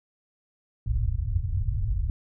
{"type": "low-pass noise", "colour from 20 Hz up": "white", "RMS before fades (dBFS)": -26, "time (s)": [0.86, 2.1], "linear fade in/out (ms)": 2, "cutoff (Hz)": 110, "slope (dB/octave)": 48, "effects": []}